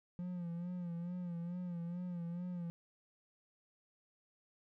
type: tone with vibrato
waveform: triangle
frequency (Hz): 174.61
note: F3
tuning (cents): 0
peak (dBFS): -37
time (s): 0.19-2.7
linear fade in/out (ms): 0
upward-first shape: sine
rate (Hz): 2.3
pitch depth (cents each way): 58
effects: none